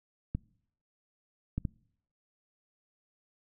clicks, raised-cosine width 5 ms, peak -19 dBFS, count 3, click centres 0.35 / 1.58 / 1.652 s, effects noise-tail reverb RT60 0.7 s tail -25 dB re dry

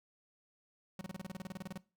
45% pulse tone bursts, 186.1 Hz, F#3, 10 cents sharp, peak -40 dBFS, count 16, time 0.99-1.777 s, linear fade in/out 2 ms, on 22 ms, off 29 ms, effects noise-tail reverb RT60 0.3 s tail -19 dB re dry

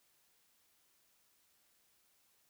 silence, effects white hiss -73 dBFS RMS until 2.49 s

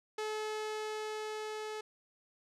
sawtooth tone with level ramp, 430 Hz, A4, 40 cents flat, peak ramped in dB -31 to -35 dBFS, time 0.18-1.81 s, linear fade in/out 5 ms, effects low-pass 8000 Hz 12 dB/octave

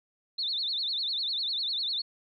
sine tone with vibrato, 3927 Hz, B7, 11 cents flat, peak -28 dBFS, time 0.38-2.02 s, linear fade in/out 10 ms, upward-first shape sine, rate 10 Hz, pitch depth 200 cents each way, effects none

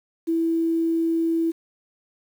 sine tone with quantisation, 329.6 Hz, E4, in tune, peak -19 dBFS, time 0.27-1.52 s, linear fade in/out 20 ms, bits 8, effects none

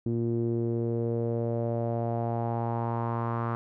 sawtooth tone with low-pass filter sweep, 116.54 Hz, A#2, in tune, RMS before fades -29 dBFS, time 0.06-3.55 s, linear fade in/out 0 ms, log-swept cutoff 310 to 1200 Hz, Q 3.7, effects none

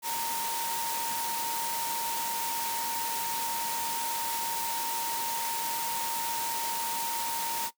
sine tone in noise, 924 Hz, A#5, 16 cents flat, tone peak -33 dBFS, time 0.02-7.71 s, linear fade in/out 50 ms, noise white, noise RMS -34 dBFS, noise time 0.02-7.71 s, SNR -2 dB, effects noise-tail reverb RT60 0.1 s tail -17 dB re dry + high-pass 150 Hz 12 dB/octave

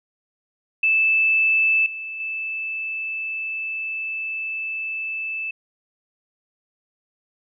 sine tone with level steps, 2631 Hz, E7, 4 cents flat, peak -15 / -29 / -25 dBFS, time 0.83-5.51 s, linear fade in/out 5 ms, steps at 1.86 / 2.2 s, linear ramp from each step 2 ms, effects none

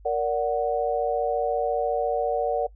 sine chord, Bb augmented, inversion none, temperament equal with one note detuned, 466.2 / 580.6 / 740 Hz, Bb4 / D5 / F#5, 0 / -20 / 0 cents, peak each -26 dBFS, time 0.05-2.67 s, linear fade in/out 10 ms, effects noise-tail reverb RT60 0.1 s tail -20 dB re dry + added 50 Hz sine -46 dBFS peak until 2.75 s

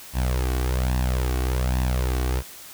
sawtooth tone with flanger, 63.1 Hz, B1, 38 cents sharp, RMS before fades -23 dBFS, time 0.13-2.43 s, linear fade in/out 50 ms, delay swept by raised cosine 1.1 to 2.7 ms, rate 1.2 Hz, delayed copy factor +0.65, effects white hiss -42 dBFS RMS until 2.73 s

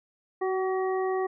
harmonic tone with a mistuned harmonic, 378.8 Hz, F#4, 41 cents sharp, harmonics 1 / 2 / 3 / 5, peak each -26 / -32 / -36 / -40 dBFS, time 0.41-1.27 s, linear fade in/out 10 ms, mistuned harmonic 1, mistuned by -16 cents, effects none

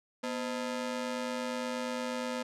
sawtooth ring-modulated tone, 378.5 Hz, F#4, 39 cents sharp, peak -26 dBFS, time 0.23-2.43 s, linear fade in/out 10 ms, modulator 135 Hz, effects low-pass 8000 Hz 12 dB/octave

